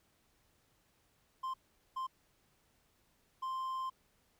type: tone bursts at uneven times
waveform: triangle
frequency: 1046.5 Hz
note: C6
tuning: in tune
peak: -34 dBFS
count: 3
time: 1.43-1.54 / 1.96-2.07 / 3.42-3.9 s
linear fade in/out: 10 ms
effects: pink hiss -73 dBFS RMS until 4.39 s